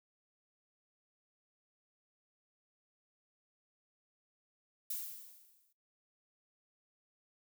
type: noise with exponential decay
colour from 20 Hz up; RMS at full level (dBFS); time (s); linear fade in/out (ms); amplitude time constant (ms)
violet; -37; 4.9-5.73; 5; 180
effects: noise-tail reverb RT60 0.3 s tail -23 dB re dry